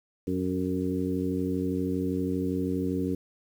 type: harmonic tone with a mistuned harmonic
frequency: 92.5 Hz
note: F#2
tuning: in tune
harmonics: 1 / 2 / 3 / 4 / 5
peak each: -35 / -32 / -29 / -34 / -35 dBFS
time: 0.27-3.15 s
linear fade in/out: 5 ms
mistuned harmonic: 5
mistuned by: -20 cents
effects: 9-bit